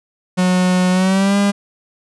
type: tone with pitch glide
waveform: 45% pulse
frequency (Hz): 182.5 to 201.3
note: F#3 to G3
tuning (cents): -24 to +46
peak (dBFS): -12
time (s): 0.37-1.52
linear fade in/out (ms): 20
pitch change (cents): +170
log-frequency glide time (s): 0.91-1.37
effects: resampled to 24000 Hz